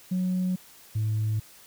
sine tone pair in turn, 183.7 / 108.26 Hz, F#3 / A2, -12 / -28 cents, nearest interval major sixth, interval 916 cents, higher first, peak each -22 dBFS, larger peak neither, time 0.11-0.56 / 0.95-1.4 s, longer neither, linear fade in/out 10 ms, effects tanh soft clip ceiling -21 dBFS + white hiss -52 dBFS RMS until 1.66 s

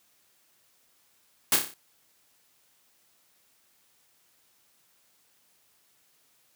white noise with echo, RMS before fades -21 dBFS, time 1.52-1.56 s, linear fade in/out 2 ms, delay 30 ms, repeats 6, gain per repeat -5 dB, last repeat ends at 1.74 s, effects white hiss -66 dBFS RMS until 6.55 s + high-pass 80 Hz 12 dB/octave

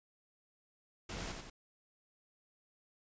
pink noise with echo, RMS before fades -43 dBFS, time 1.09-1.32 s, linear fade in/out 5 ms, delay 90 ms, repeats 2, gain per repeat -4 dB, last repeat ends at 1.5 s, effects resampled to 16000 Hz

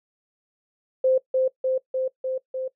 sine tone with echo, 520 Hz, C5, 11 cents flat, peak -16 dBFS, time 1.04-1.18 s, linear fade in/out 5 ms, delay 300 ms, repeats 5, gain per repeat -2 dB, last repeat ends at 2.68 s, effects noise-tail reverb RT60 0.1 s tail -20 dB re dry

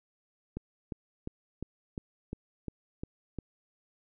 click train, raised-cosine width 3 ms, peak -23 dBFS, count 9, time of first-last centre 0.57-3.387 s, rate 2.84 Hz, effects none

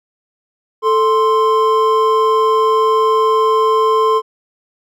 triangle tone pair together, 440 / 1046.5 Hz, A4 / C6, 0 / 0 cents, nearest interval octave + minor third, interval 1500 cents, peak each -11 dBFS, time 0.82-4.22 s, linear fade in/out 50 ms, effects none

